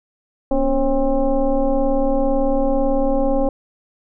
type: tone with frequency modulation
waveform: sine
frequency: 280 Hz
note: C#4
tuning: 18 cents sharp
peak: -14 dBFS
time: 0.51-3.49 s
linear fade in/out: 2 ms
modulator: 261 Hz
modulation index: 1.6
effects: none